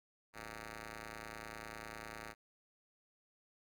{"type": "ring-modulated tone", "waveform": "5% pulse", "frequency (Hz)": 110, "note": "A2", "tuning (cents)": 0, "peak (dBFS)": -32, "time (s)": [0.33, 2.35], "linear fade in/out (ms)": 50, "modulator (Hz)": 1030, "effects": []}